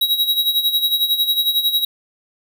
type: tone with tremolo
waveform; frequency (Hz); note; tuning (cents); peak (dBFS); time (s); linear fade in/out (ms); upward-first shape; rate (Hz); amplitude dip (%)
square; 3847; B7; -46; -13; 0.01-1.85; 5; sine; 11; 70
effects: none